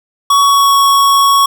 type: tone with pitch glide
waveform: square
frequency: 1123 to 1111.4 Hz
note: C#6 to C#6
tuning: +22 to +4 cents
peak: -7 dBFS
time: 0.3-1.46 s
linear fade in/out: 5 ms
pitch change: -18 cents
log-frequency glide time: 0.41-0.77 s
effects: 8-bit